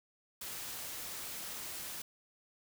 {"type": "noise", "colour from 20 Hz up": "white", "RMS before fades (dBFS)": -43, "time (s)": [0.41, 2.02], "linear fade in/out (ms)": 5, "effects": []}